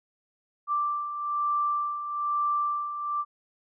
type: beating tone pair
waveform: sine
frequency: 1174.7 / 1175.8 Hz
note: D6 / D6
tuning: 0 / +2 cents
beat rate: 1.1 Hz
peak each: -33 / -26 dBFS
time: 0.67-3.25 s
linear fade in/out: 50 ms
effects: none

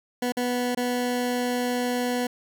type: tone with dropouts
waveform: 20% pulse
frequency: 246.2 Hz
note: B3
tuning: 5 cents flat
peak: -19 dBFS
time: 0.22-2.27 s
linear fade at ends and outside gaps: 5 ms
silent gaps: 0.322-0.369 / 0.749-0.772 s
effects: none

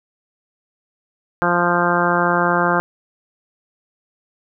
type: harmonic tone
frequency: 174.61 Hz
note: F3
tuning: in tune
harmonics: 1 / 2 / 3 / 4 / 5 / 6 / 7 / 8 / 9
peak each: -23 / -23 / -23 / -23 / -23 / -23 / -23 / -23 / -23 dBFS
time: 1.42-2.8 s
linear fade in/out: 0 ms
effects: none

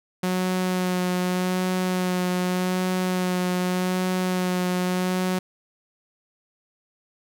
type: tone with vibrato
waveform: sawtooth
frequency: 182.6 Hz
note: F#3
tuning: 23 cents flat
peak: -18 dBFS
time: 0.23-5.39 s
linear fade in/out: 5 ms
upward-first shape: sine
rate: 0.84 Hz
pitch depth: 16 cents each way
effects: none

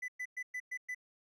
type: tone bursts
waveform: triangle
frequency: 1998 Hz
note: B6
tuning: 20 cents sharp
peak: -35 dBFS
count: 6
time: 0.02-0.948 s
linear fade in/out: 10 ms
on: 63 ms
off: 110 ms
effects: none

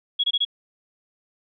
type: tone bursts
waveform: sine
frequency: 3336 Hz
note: G#7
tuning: 7 cents sharp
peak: -18 dBFS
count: 4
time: 0.19-0.451 s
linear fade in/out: 10 ms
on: 48 ms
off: 23 ms
effects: none

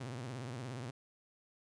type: tone with vibrato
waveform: sawtooth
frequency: 124.5 Hz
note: B2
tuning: 14 cents sharp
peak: -37 dBFS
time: 0-0.91 s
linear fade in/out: 10 ms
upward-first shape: triangle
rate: 17 Hz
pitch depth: 200 cents each way
effects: resampled to 22050 Hz

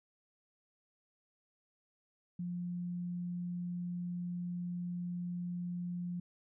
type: tone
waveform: sine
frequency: 176.2 Hz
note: F3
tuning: 16 cents sharp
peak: -36 dBFS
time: 2.39-6.2 s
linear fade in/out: 5 ms
effects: none

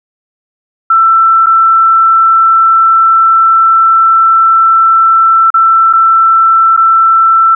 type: tone with dropouts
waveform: sine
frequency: 1335 Hz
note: E6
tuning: 22 cents sharp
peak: -3 dBFS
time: 0.9-7.55 s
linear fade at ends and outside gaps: 5 ms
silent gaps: 1.461-1.467 / 5.504-5.541 / 5.929-5.934 / 6.766-6.774 s
effects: none

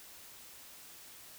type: silence
effects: white hiss -53 dBFS RMS until 1.38 s

